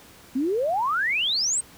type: exponential sweep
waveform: sine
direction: up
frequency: 246.9 to 8700 Hz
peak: -21 dBFS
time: 0.35-1.61 s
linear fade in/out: 10 ms
effects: pink hiss -49 dBFS RMS until 1.77 s + high-pass 60 Hz 12 dB/octave